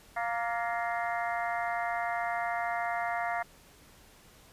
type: harmonic tone with a mistuned harmonic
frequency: 233.1 Hz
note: A#3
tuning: in tune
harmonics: 3 / 4 / 5 / 6 / 7 / 8 / 9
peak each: -32 / -38 / -40 / -39 / -42 / -40 / -41 dBFS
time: 0.16-3.43 s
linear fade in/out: 10 ms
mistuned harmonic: 7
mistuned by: +72 cents
effects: pink hiss -57 dBFS RMS until 4.52 s + resampled to 32000 Hz